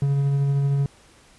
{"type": "tone with tremolo", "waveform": "triangle", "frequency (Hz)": 139.9, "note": "C#3", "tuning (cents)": 16, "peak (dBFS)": -15, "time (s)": [0.02, 0.86], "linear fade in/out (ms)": 2, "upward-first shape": "triangle", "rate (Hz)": 13, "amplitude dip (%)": 25, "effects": ["pink hiss -53 dBFS RMS until 1.38 s", "resampled to 24000 Hz"]}